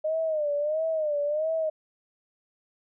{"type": "tone with vibrato", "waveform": "sine", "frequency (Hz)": 612, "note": "D#5", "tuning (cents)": -29, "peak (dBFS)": -24, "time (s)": [0.04, 1.7], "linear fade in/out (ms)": 10, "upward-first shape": "sine", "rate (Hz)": 1.5, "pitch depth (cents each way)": 100, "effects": []}